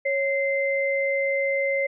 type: tone pair together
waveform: sine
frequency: 550 / 2077 Hz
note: C#5 / C7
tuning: -14 / -13 cents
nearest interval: octave + major seventh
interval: 2301 cents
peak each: -23 / -25 dBFS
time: 0.05-1.87 s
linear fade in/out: 10 ms
effects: none